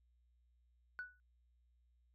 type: tone with exponential decay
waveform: sine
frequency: 1480 Hz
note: F#6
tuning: in tune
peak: -38 dBFS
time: 0.99-1.2 s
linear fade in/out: 0 ms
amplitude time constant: 44 ms
effects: tanh soft clip ceiling -37 dBFS + added 60 Hz sine -70 dBFS peak until 2.14 s